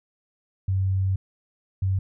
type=tone pair in turn; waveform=sine; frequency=95.4 / 95.4 Hz; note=G2 / G2; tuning=-47 / -47 cents; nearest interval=unison; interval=0 cents; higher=neither; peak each=-20 dBFS; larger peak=neither; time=0.68-1.16 / 1.82-1.99 s; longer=first; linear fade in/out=5 ms; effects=none

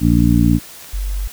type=harmonic tone; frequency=58.27 Hz; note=A#1; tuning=in tune; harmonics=1 / 2 / 3 / 4 / 5; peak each=-16 / -16 / -16 / -16 / -16 dBFS; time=0-0.6 s; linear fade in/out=50 ms
type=clicks; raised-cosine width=0.2 ms; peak=-22 dBFS; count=2; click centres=0.825 / 0.845 s
type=tone; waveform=sine; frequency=47.67 Hz; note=G1; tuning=48 cents flat; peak=-18 dBFS; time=0.93-1.28 s; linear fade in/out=10 ms
effects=white hiss -37 dBFS RMS until 1.32 s

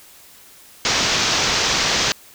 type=low-pass noise; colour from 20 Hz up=white; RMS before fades=-19 dBFS; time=0.85-2.12 s; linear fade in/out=0 ms; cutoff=6400 Hz; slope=48 dB/octave; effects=white hiss -46 dBFS RMS until 2.34 s

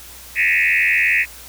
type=tone with frequency modulation; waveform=sine; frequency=2217 Hz; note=C#7; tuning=in tune; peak=-13 dBFS; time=0.35-1.26 s; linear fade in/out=50 ms; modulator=87.4 Hz; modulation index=4.6; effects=added 60 Hz sine -45 dBFS peak until 1.48 s + white hiss -39 dBFS RMS until 1.48 s

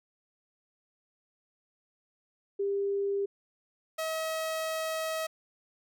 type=tone pair in turn; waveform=sine / sawtooth; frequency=398.7 / 639.3 Hz; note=G4 / D#5; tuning=+29 / +47 cents; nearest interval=minor sixth; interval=818 cents; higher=second; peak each=-27 dBFS; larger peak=neither; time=2.59-3.26 / 3.98-5.27 s; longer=second; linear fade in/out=10 ms; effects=none

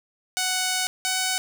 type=tone pair in turn; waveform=5% pulse; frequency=742 / 748.5 Hz; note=F#5 / F#5; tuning=+5 / +20 cents; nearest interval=unison; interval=15 cents; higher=second; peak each=-11 dBFS; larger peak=neither; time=0.37-0.87 / 1.05-1.38 s; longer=first; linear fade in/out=0 ms; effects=none

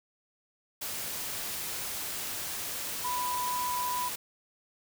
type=tone in noise; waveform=sine; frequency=990 Hz; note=B5; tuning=4 cents sharp; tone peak=-30 dBFS; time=3.04-4.09 s; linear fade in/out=10 ms; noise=white; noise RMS=-36 dBFS; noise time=0.81-4.16 s; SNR=+3 dB; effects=none

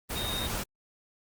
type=tone in noise; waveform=sine; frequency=3715 Hz; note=A#7; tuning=7 cents flat; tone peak=-33 dBFS; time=0.15-0.48 s; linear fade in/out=20 ms; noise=pink; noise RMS=-33 dBFS; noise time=0.09-0.64 s; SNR=-3 dB; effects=Opus 24 kbps

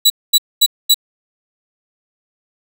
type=tone bursts; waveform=sawtooth; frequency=3927 Hz; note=B7; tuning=11 cents flat; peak=-4 dBFS; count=4; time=0.05-0.944 s; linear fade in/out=10 ms; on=51 ms; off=230 ms; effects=none

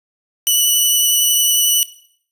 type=tone with vibrato; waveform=10% pulse; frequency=2960 Hz; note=F#7; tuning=in tune; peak=-4 dBFS; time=0.47-1.83 s; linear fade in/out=0 ms; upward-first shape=sine; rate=11 Hz; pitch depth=11 cents each way; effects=noise-tail reverb RT60 0.6 s tail -18 dB re dry + resampled to 32000 Hz

